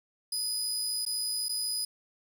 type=tone with dropouts; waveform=25% pulse; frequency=4978 Hz; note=D#8; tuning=in tune; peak=-25 dBFS; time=0.32-1.85 s; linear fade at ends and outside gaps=5 ms; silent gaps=1.052-1.063 / 1.485-1.492 s; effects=10-bit